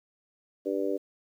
harmonic tone, 98 Hz, G2, in tune, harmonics 3 / 4 / 5 / 6, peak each -32 / -31 / -32 / -35 dBFS, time 0.65-0.98 s, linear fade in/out 20 ms, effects 10-bit

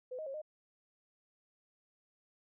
sine tone with pitch steps, 506 / 625 / 543 / 613 Hz, B4 / D#5 / C#5 / D#5, +42 / +8 / -36 / -26 cents, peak -39 dBFS, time 0.11-0.418 s, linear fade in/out 10 ms, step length 77 ms, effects none

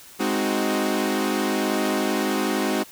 sawtooth chord, Ab dominant seventh, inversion none, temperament equal with one note detuned, 207.7 / 260.7 / 311.1 / 370 Hz, Ab3 / C4 / Eb4 / Gb4, 0 / -6 / 0 / 0 cents, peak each -23 dBFS, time 0.19-2.84 s, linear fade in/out 20 ms, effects white hiss -46 dBFS RMS until 2.91 s

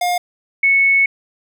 square / sine tone pair in turn, 711 / 2207 Hz, F5 / C#7, +31 / -8 cents, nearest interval octave + minor sixth, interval 1961 cents, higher second, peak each -16 / -10 dBFS, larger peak second, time 0.01-0.18 / 0.63-1.06 s, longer second, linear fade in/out 5 ms, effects none

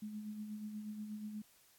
sine tone with tremolo, 212.1 Hz, G#3, 37 cents sharp, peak -40 dBFS, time 0.02-1.42 s, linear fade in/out 5 ms, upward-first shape sine, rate 8.3 Hz, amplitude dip 45%, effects white hiss -67 dBFS RMS until 1.78 s + AAC 64 kbps

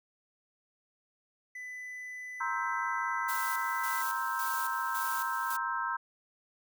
triangle tone, 1999 Hz, B6, 20 cents sharp, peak -38 dBFS, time 1.55-4.02 s, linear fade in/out 5 ms
sine chord, C dominant seventh, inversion third, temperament just, 941.9 / 1046.5 / 1308.1 / 1569.8 Hz, Bb5 / C6 / E6 / G6, +18 / 0 / -14 / +2 cents, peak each -36 dBFS, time 2.4-5.97 s, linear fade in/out 10 ms
blue noise with tremolo, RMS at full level -39 dBFS, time 3.28-5.57 s, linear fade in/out 10 ms, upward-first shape square, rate 1.8 Hz, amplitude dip 60%
effects none

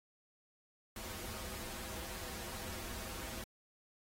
pink noise with comb filter, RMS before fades -45 dBFS, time 0.96-3.44 s, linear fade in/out 2 ms, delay 6.9 ms, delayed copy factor -1, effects AAC 48 kbps

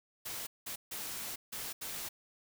white noise bursts at uneven times, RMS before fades -41 dBFS, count 5, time 0.25-0.47 / 0.66-0.76 / 0.91-1.36 / 1.52-1.73 / 1.81-2.09 s, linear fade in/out 10 ms, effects none

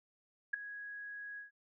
sine tone with ADSR envelope, 1661.2 Hz, G#6, in tune, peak -27 dBFS, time 0.53-1.51 s, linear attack 10 ms, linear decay 6 ms, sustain -16 dB, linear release 130 ms, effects none

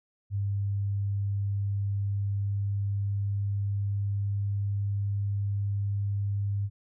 sine tone with pitch glide, 100 to 100.64 Hz, G2 to G2, +35 to +46 cents, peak -26 dBFS, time 0.3-6.7 s, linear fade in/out 50 ms, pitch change +11 cents, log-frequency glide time 1.43-4.71 s, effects none

